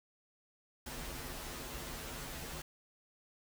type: noise with comb filter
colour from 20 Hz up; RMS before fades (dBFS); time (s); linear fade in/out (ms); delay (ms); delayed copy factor
pink; -44; 0.86-2.62; 5; 10; -1
effects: none